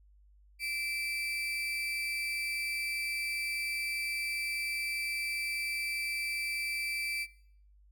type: tone with amplitude modulation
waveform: 35% pulse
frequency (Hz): 2334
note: D7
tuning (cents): -11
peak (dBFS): -29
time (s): 0.59-7.27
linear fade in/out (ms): 50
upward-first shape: sine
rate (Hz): 275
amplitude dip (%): 50
effects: noise-tail reverb RT60 0.6 s tail -19 dB re dry + added 50 Hz sine -58 dBFS peak until 7.91 s